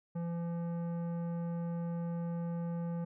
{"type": "tone with tanh clipping", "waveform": "sine", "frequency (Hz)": 170, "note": "F3", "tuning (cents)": -46, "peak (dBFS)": -36, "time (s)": [0.15, 3.05], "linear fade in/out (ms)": 10, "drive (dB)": 13, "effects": []}